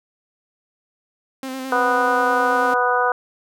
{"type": "tone with vibrato", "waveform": "sawtooth", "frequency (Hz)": 262.4, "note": "C4", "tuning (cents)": 5, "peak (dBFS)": -23, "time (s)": [1.43, 2.74], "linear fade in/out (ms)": 2, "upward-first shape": "square", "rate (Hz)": 9.3, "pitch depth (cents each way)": 22}
{"type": "harmonic tone", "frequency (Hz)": 246.9, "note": "B3", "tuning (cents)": 0, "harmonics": [2, 3, 4, 5, 6], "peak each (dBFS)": [-22, -22, -22, -22, -22], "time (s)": [1.72, 3.12], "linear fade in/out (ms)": 2}
{"effects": []}